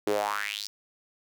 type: tone with high-pass filter sweep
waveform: sawtooth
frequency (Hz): 103.2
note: G#2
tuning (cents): -10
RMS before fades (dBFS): -30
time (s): 0.07-0.67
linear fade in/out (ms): 0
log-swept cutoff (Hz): 350 to 5300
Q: 5
effects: none